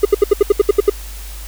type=tone bursts; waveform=triangle; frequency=408.1 Hz; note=G#4; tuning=30 cents flat; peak=-3 dBFS; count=10; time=0.03-0.898 s; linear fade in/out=5 ms; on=22 ms; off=72 ms; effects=added 50 Hz sine -28 dBFS peak until 1.47 s + white hiss -36 dBFS RMS until 1.47 s